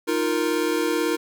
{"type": "chord", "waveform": "square", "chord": "Eb suspended second", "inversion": "none", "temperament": "equal", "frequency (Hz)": [311.1, 349.2, 466.2], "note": ["Eb4", "F4", "Bb4"], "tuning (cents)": [0, 0, 0], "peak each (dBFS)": -26, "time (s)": [0.07, 1.17], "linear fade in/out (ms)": 20, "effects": []}